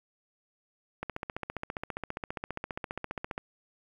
click train, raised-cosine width 0.5 ms, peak -19 dBFS, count 36, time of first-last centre 1.03-3.379 s, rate 14.9 Hz, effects 9-bit

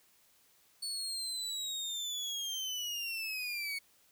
30% pulse linear sweep, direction down, 4449 to 2212 Hz, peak -33 dBFS, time 0.82-3.79 s, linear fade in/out 10 ms, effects white hiss -67 dBFS RMS until 4.11 s

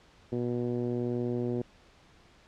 10% pulse tone with low-pass filter, 121.4 Hz, B2, 29 cents flat, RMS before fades -31 dBFS, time 0.32-1.62 s, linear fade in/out 5 ms, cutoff 370 Hz, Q 1.5, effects pink hiss -59 dBFS RMS until 2.47 s + low-pass 5000 Hz 12 dB/octave

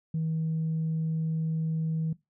sine tone, 160.2 Hz, E3, 49 cents flat, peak -25 dBFS, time 0.14-2.13 s, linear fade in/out 5 ms, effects noise-tail reverb RT60 0.2 s tail -20 dB re dry + tanh soft clip ceiling -23 dBFS

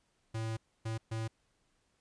square tone bursts at uneven times, 111.9 Hz, A2, 30 cents sharp, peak -35 dBFS, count 3, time 0.34-0.57 / 0.85-0.98 / 1.11-1.28 s, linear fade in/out 10 ms, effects pink hiss -75 dBFS RMS until 2 s + resampled to 22050 Hz

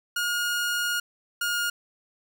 sawtooth tone pair in turn, 1431 / 1425.4 Hz, F6 / F6, +42 / +35 cents, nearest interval unison, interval 7 cents, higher first, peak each -21 dBFS, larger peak neither, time 0.16-1 / 1.41-1.7 s, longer first, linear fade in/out 5 ms, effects none

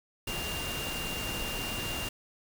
sine tone in noise, 2794 Hz, F7, in tune, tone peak -37 dBFS, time 0.27-2.09 s, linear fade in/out 5 ms, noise pink, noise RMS -36 dBFS, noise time 0.27-2.09 s, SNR -4 dB, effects none

